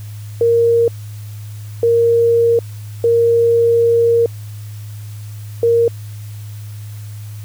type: tone bursts at uneven times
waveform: sine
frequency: 466.2 Hz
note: A#4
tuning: in tune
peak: -9 dBFS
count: 4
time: 0.41-0.88 / 1.83-2.59 / 3.04-4.26 / 5.63-5.88 s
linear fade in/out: 2 ms
effects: added 105 Hz sine -27 dBFS peak until 7.44 s + white hiss -44 dBFS RMS until 7.44 s